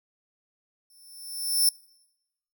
10% pulse tone with exponential growth, 5360 Hz, E8, 28 cents sharp, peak -11 dBFS, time 0.9-1.69 s, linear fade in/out 2 ms, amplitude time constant 170 ms, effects noise-tail reverb RT60 0.9 s tail -24 dB re dry

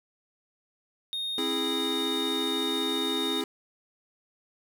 triangle tone, 3700 Hz, A#7, 14 cents flat, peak -28 dBFS, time 1.13-3.41 s, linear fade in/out 0 ms
square chord, C augmented, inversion none, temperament equal with one note detuned, 265.6 / 329.6 / 415.3 Hz, C4 / E4 / G#4, +26 / 0 / 0 cents, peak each -34 dBFS, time 1.38-3.44 s, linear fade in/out 2 ms
effects none

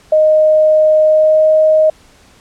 sine tone with pitch glide, 620 to 624.7 Hz, D#5 to D#5, -6 to +7 cents, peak -6 dBFS, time 0.12-1.9 s, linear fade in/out 5 ms, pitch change +13 cents, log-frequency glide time 1.04-1.49 s, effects pink hiss -46 dBFS RMS until 2.4 s + low-pass 9000 Hz 12 dB/octave

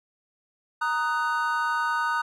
triangle chord, D# minor, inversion second, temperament just, 933.4 / 1244.5 / 1493.4 Hz, A#5 / D#6 / F#6, +2 / 0 / +16 cents, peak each -26 dBFS, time 0.81-2.22 s, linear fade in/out 10 ms, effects none

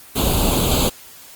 pink noise with comb filter, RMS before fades -17 dBFS, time 0.15-0.9 s, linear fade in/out 20 ms, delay 0.27 ms, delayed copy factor +1, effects white hiss -42 dBFS RMS until 1.35 s + Opus 24 kbps

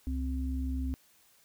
sine tone pair together, 66.87 / 260.3 Hz, C2 / C4, +38 / -9 cents, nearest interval 2 octaves, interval 2353 cents, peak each -31 / -36 dBFS, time 0.07-0.94 s, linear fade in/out 0 ms, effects white hiss -64 dBFS RMS until 1.44 s

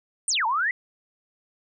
sine exponential two-way sweep, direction down then up, 9390 to 852 to 2049 Hz, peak -21 dBFS, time 0.28-0.71 s, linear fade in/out 2 ms, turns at 0.46 s, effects none

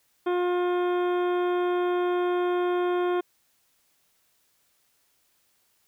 harmonic tone, 356.1 Hz, F4, 34 cents sharp, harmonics 1 / 2 / 3 / 4 / 5 / 6 / 7 / 9 / 10, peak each -23 / -32 / -34 / -38 / -46 / -49 / -48 / -47 / -53 dBFS, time 0.26-3.21 s, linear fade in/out 10 ms, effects white hiss -68 dBFS RMS until 5.87 s

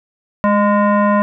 sine tone with frequency modulation, 207.7 Hz, G#3, in tune, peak -10 dBFS, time 0.44-1.22 s, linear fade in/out 0 ms, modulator 821 Hz, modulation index 1.2, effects none

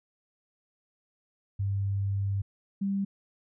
sine tone pair in turn, 99 / 197.2 Hz, G2 / G3, +18 / +11 cents, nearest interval octave, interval 1193 cents, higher second, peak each -26 dBFS, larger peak neither, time 1.59-2.42 / 2.81-3.05 s, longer first, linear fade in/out 10 ms, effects none

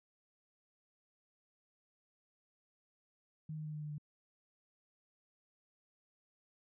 sine tone with pitch steps, 155.56 / 154.13 / 152.71 / 151.31 / 149.91 / 148.54 Hz, D#3 / D#3 / D#3 / D#3 / D3 / D3, 0 / -16 / -32 / -48 / +36 / +20 cents, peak -40 dBFS, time 3.49-3.982 s, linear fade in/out 5 ms, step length 82 ms, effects none

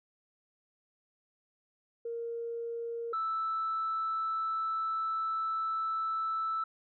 sine tone pair in turn, 465.8 / 1317.5 Hz, A#4 / E6, -1 / -1 cents, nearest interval octave + tritone, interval 1800 cents, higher second, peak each -34 / -29 dBFS, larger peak second, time 2.05-3.13 / 3.13-6.64 s, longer second, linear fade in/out 5 ms, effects tanh soft clip ceiling -26 dBFS

